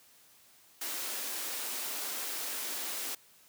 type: high-pass noise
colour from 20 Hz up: white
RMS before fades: -37 dBFS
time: 0.81-3.15 s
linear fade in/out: 5 ms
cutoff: 230 Hz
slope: 96 dB/octave
effects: white hiss -61 dBFS RMS until 3.48 s + high-pass 80 Hz 12 dB/octave